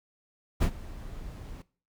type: noise with ADSR envelope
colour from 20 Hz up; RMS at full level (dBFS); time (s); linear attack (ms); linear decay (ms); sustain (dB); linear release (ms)
brown; -20; 0.6-1.62; 25; 76; -21; 3
effects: noise-tail reverb RT60 0.4 s tail -20 dB re dry